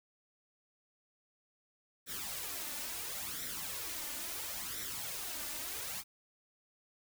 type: noise with flanger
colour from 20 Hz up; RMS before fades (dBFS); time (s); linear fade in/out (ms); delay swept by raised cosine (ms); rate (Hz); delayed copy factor
white; -41; 2.06-6.04; 50; 0.53 to 3.43; 0.73; +0.65
effects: none